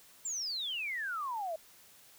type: exponential sweep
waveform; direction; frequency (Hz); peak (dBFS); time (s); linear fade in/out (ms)
sine; down; 7510 to 620; -34; 0.25-1.56; 5
effects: white hiss -59 dBFS RMS until 2.18 s